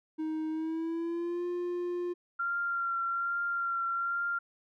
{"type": "tone with pitch glide", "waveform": "triangle", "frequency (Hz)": [314.1, 352.6], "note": ["D#4", "F4"], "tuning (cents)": [16, 17], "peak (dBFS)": -29, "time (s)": [0.18, 2.14], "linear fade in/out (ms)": 20, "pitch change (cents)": 201, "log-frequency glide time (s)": [0.5, 1.46]}
{"type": "tone with vibrato", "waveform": "sine", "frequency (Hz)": 1380, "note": "F6", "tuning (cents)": -21, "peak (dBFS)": -29, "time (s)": [2.39, 4.39], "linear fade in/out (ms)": 10, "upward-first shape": "triangle", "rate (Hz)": 1.2, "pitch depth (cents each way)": 21}
{"effects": []}